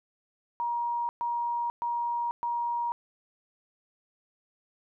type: tone bursts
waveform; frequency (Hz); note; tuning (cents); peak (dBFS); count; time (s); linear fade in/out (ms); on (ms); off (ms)
sine; 948; A#5; +29; -27; 4; 0.6-2.92; 0; 490; 120
effects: none